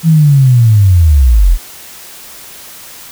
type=linear sweep; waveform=sine; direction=down; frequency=166.8 to 36.27 Hz; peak=-3 dBFS; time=0.03-1.58 s; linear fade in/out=50 ms; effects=white hiss -32 dBFS RMS until 3.11 s